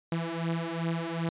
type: beating tone pair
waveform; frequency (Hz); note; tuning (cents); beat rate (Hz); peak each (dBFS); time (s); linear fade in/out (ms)
sawtooth; 164.81 / 167.41; E3 / E3; 0 / +27; 2.6; -29 / -28; 0.12-1.29; 2
effects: resampled to 8000 Hz